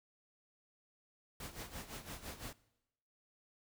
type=noise with tremolo; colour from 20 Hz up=pink; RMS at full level=-45 dBFS; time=1.4-2.53 s; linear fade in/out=2 ms; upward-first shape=sine; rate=5.9 Hz; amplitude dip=75%; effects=noise-tail reverb RT60 0.9 s tail -21 dB re dry